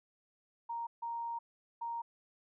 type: tone bursts at uneven times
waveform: sine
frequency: 932.3 Hz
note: A#5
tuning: in tune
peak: -36 dBFS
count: 3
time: 0.69-0.87 / 1.02-1.39 / 1.81-2.02 s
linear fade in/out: 10 ms
effects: none